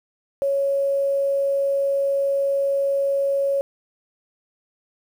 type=tone with quantisation; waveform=sine; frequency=554.4 Hz; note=C#5; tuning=in tune; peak=-18 dBFS; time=0.42-3.61 s; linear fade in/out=0 ms; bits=8; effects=none